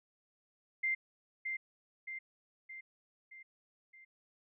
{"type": "tone with echo", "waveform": "sine", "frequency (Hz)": 2093, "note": "C7", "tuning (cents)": 0, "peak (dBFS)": -30, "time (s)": [0.83, 0.95], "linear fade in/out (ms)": 10, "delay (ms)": 620, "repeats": 5, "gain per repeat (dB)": -5, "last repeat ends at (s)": 4.05, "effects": []}